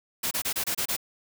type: noise bursts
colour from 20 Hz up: white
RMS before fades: -28 dBFS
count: 7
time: 0.23-0.966 s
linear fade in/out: 10 ms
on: 82 ms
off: 27 ms
effects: none